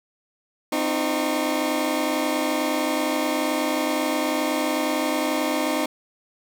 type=tone cluster; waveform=20% pulse; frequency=258.3 / 306.2 / 337.3 / 1101 Hz; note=C4 / D#4 / E4 / C#6; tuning=-22 / -28 / +40 / -12 cents; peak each=-22 / -19 / -27 / -28 dBFS; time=0.72-5.86 s; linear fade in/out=5 ms; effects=none